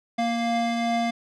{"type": "tone pair together", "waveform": "square", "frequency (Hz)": [233.7, 698.5], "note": ["A#3", "F5"], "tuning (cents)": [5, 0], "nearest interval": "octave + perfect fifth", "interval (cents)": 1895, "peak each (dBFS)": -26, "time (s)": [0.18, 1.11], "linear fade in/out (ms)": 10, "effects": ["low-pass 5000 Hz 12 dB/octave"]}